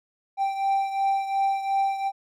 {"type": "beating tone pair", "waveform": "triangle", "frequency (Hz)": [783, 785.8], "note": ["G5", "G5"], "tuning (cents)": [-2, 4], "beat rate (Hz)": 2.8, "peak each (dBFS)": [-21, -27], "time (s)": [0.37, 2.12], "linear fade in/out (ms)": 50, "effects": []}